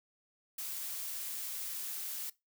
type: noise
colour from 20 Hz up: blue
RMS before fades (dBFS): -40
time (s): 0.58-2.3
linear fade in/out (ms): 5
effects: noise-tail reverb RT60 0.2 s tail -20 dB re dry